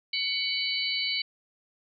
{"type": "harmonic tone with a mistuned harmonic", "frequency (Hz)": 748, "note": "F#5", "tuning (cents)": 19, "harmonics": [3, 4, 5, 6], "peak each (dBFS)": [-32, -32, -32, -32], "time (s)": [0.13, 1.22], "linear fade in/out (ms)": 5, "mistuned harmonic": 5, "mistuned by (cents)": 110, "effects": []}